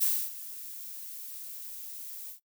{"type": "noise with ADSR envelope", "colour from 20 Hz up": "violet", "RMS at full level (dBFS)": -25, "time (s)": [0, 2.4], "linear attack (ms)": 24, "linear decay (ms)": 280, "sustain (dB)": -17, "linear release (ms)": 110, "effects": ["noise-tail reverb RT60 0.1 s tail -19 dB re dry"]}